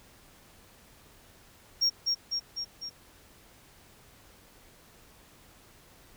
sine tone with echo, 5570 Hz, F8, 5 cents flat, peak -19 dBFS, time 1.81-1.9 s, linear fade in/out 20 ms, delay 250 ms, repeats 4, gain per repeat -4 dB, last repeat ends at 2.9 s, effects tanh soft clip ceiling -21 dBFS + pink hiss -57 dBFS RMS until 6.16 s

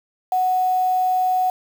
sine tone with quantisation, 740 Hz, F#5, in tune, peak -16 dBFS, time 0.32-1.5 s, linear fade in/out 2 ms, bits 6, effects none

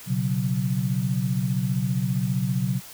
sine chord, B suspended second, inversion none, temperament equal, 123.47 / 138.59 / 185 Hz, B2 / C#3 / F#3, 0 / 0 / 0 cents, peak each -26 dBFS, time 0.06-2.81 s, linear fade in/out 50 ms, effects white hiss -43 dBFS RMS until 2.93 s

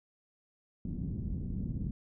white low-pass noise, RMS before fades -36 dBFS, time 0.85-1.91 s, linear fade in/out 2 ms, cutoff 210 Hz, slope 24 dB/octave, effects none

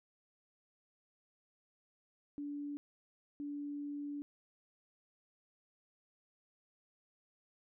sine tone bursts at uneven times, 289.1 Hz, D4, 27 cents flat, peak -39 dBFS, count 2, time 2.38-2.77 / 3.4-4.22 s, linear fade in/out 0 ms, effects none

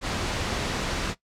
pink noise, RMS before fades -28 dBFS, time 0.01-1.15 s, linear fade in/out 50 ms, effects noise-tail reverb RT60 0.1 s tail -17 dB re dry + low-pass 6000 Hz 12 dB/octave

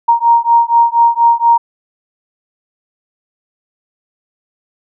sine beating tone pair, 932.3 / 936.5 Hz, A#5 / A#5, 0 / +8 cents, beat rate 4.2 Hz, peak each -10 dBFS, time 0.08-1.58 s, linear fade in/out 10 ms, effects none

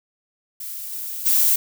violet noise with level steps, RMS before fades -32 / -30 / -17 dBFS, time 0.6-1.56 s, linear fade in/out 5 ms, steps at 0.91 / 1.25 s, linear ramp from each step 20 ms, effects none

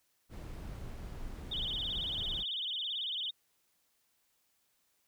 brown noise, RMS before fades -43 dBFS, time 0.29-2.45 s, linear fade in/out 50 ms
sine tone with vibrato, 3322 Hz, G#7, in tune, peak -34 dBFS, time 1.51-3.31 s, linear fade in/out 10 ms, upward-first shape sine, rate 18 Hz, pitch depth 200 cents each way
effects white hiss -75 dBFS RMS until 5.07 s

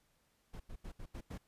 brown noise bursts at uneven times, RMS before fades -45 dBFS, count 6, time 0.53-0.6 / 0.69-0.76 / 0.84-0.92 / 0.99-1.06 / 1.14-1.21 / 1.3-1.38 s, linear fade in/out 10 ms, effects pink hiss -75 dBFS RMS until 1.47 s + resampled to 32000 Hz

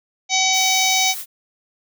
harmonic tone, 758 Hz, F#5, 42 cents sharp, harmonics 1 / 3 / 4 / 5 / 6 / 7 / 8 / 9, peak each -22 / -21 / -28 / -22 / -28 / -26 / -21 / -28 dBFS, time 0.29-1.15 s, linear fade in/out 50 ms
blue noise, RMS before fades -30 dBFS, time 0.52-1.26 s, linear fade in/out 50 ms
effects none

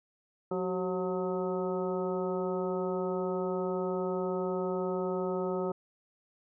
harmonic tone with a mistuned harmonic, 181.7 Hz, F#3, 31 cents flat, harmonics 1 / 2 / 3 / 4 / 5 / 6 / 7, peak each -36 / -32 / -36 / -43 / -42 / -53 / -42 dBFS, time 0.51-5.72 s, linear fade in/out 5 ms, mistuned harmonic 2, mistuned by +58 cents, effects none

